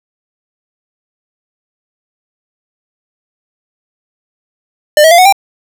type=tone with pitch steps; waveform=square; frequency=599 / 642 / 688.1 / 737.5 / 790.4 Hz; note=D5 / E5 / F5 / F#5 / G5; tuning=+34 / -46 / -26 / -6 / +14 cents; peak=-3 dBFS; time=4.97-5.325 s; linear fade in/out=2 ms; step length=71 ms; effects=none